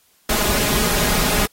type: noise with comb filter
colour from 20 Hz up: pink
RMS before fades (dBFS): -19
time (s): 0.29-1.46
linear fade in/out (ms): 5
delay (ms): 4.8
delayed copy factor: +0.65
effects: white hiss -58 dBFS RMS until 1.52 s + AAC 48 kbps